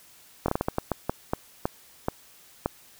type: slowing click train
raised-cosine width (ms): 1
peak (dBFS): -10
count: 13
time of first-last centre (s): 0.46-2.66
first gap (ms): 23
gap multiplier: 1.34
effects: white hiss -54 dBFS RMS until 2.99 s